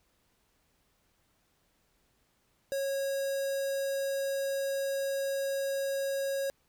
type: tone with notch filter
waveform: square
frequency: 548 Hz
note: C#5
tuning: 20 cents flat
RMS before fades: -32 dBFS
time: 2.72-6.5 s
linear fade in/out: 0 ms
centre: 2400 Hz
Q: 1.1
effects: pink hiss -72 dBFS RMS until 6.68 s